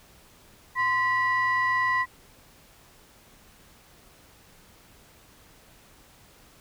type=tone pair together; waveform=sine; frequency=1031.4 / 1947 Hz; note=C6 / B6; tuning=-25 / -25 cents; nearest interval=major seventh; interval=1100 cents; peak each=-23 dBFS; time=0.75-2.06 s; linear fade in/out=50 ms; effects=tanh soft clip ceiling -17 dBFS + pink hiss -55 dBFS RMS until 6.6 s